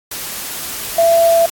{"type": "tone in noise", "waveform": "sine", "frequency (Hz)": 670, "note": "E5", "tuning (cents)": 28, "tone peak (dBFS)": -8, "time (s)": [0.98, 1.46], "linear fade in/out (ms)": 5, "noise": "white", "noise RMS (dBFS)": -25, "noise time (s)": [0.11, 1.5], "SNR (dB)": 14, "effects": ["AAC 64 kbps"]}